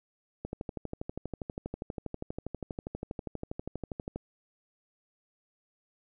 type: click train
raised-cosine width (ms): 2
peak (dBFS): -22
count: 47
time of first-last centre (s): 0.45-4.16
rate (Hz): 12.4
effects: none